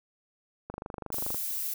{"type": "click train", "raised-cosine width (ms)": 1, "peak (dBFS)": -23, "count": 17, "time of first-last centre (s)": [0.7, 1.345], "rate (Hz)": 24.8}
{"type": "noise", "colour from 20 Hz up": "violet", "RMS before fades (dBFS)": -33, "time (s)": [1.12, 1.74], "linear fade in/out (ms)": 5}
{"effects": []}